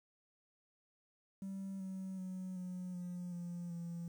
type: tone with pitch steps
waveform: triangle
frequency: 193.7 / 189.6 / 185.59 / 181.67 / 177.83 / 174.07 / 170.39 Hz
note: G3 / F#3 / F#3 / F#3 / F3 / F3 / F3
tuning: -20 / +43 / +6 / -31 / +32 / -5 / -42 cents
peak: -38 dBFS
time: 1.42-4.08 s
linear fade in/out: 2 ms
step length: 380 ms
effects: tanh soft clip ceiling -36 dBFS + 11-bit